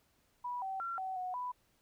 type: tone with pitch steps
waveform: sine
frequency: 979 / 768 / 1366 / 757 / 734 / 992 Hz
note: B5 / G5 / F6 / F#5 / F#5 / B5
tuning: -15 / -36 / -39 / +39 / -14 / +7 cents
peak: -36 dBFS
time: 0.44-1.52 s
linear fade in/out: 10 ms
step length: 180 ms
effects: pink hiss -73 dBFS RMS until 1.81 s